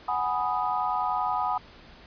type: chord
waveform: sine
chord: G# minor seventh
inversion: third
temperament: equal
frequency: 740 / 830.6 / 987.8 / 1244.5 Hz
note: F#5 / G#5 / B5 / D#6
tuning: 0 / 0 / 0 / 0 cents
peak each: -30 dBFS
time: 0.08-1.58 s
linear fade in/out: 5 ms
effects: pink hiss -50 dBFS RMS until 2.06 s + resampled to 11025 Hz